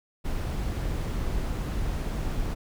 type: noise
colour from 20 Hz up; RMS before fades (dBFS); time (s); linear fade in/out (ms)
brown; -29; 0.24-2.55; 20
effects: none